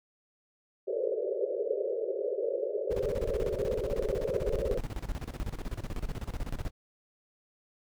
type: band-pass noise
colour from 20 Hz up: pink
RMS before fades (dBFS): -32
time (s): 0.87-4.79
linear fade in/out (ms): 10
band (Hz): 380 to 580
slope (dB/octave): 96
type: noise with tremolo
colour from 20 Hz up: brown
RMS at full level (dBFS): -33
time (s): 2.9-6.71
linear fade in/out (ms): 20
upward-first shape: square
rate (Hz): 16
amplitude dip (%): 80
effects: none